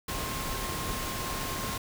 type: tone in noise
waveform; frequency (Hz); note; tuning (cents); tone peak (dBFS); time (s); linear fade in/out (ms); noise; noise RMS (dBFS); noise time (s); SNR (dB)
sine; 1065; C6; +30; -39; 0.08-1.78; 5; pink; -34; 0.08-1.78; -8
effects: none